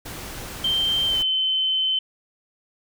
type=noise; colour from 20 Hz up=pink; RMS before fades=-35 dBFS; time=0.05-1.23 s; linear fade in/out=10 ms
type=tone with pitch glide; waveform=sine; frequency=3136 to 3066 Hz; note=G7 to G7; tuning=0 to -39 cents; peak=-19 dBFS; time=0.64-1.99 s; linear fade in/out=5 ms; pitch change=-39 cents; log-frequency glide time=1.06-1.18 s
effects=none